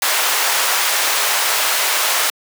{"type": "high-pass noise", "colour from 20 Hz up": "pink", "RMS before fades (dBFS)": -17, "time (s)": [0.02, 2.3], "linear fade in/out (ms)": 2, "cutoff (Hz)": 810, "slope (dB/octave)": 12, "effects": ["high-pass 400 Hz 12 dB/octave"]}